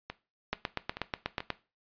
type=two click trains; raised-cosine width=0.3 ms; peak=-14 / -21 dBFS; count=9 / 4; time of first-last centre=0.53-1.503 / 0.1-1.404 s; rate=8.22 / 2.3 Hz; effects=noise-tail reverb RT60 0.3 s tail -17 dB re dry + resampled to 11025 Hz